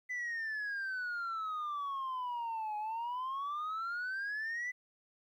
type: exponential two-way sweep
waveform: sine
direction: down then up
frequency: 2011 to 836 to 2011 Hz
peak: -33 dBFS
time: 0.09-4.72 s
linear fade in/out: 20 ms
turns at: 2.77 s
effects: tanh soft clip ceiling -34 dBFS + 12-bit